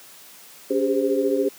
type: tone cluster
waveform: sine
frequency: 282.1 / 395.1 / 409.3 / 519 Hz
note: C#4 / G4 / G#4 / C5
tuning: +30 / +14 / -25 / -14 cents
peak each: -24 dBFS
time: 0.7-1.49 s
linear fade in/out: 10 ms
effects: white hiss -46 dBFS RMS until 1.58 s + high-pass 150 Hz 12 dB/octave